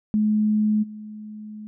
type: tone with level steps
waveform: sine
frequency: 213 Hz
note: G#3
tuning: 44 cents sharp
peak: -17 / -34 dBFS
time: 0.14-1.67 s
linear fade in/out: 0 ms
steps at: 0.82 s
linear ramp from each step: 20 ms
effects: none